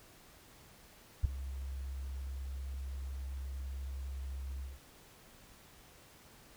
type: tone with ADSR envelope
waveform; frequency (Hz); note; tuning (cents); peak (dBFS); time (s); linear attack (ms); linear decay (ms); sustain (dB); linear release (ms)
sine; 66.9; C2; +39; -20; 1.23-4.8; 19; 7; -18; 180
effects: tanh soft clip ceiling -16 dBFS + pink hiss -59 dBFS RMS until 6.56 s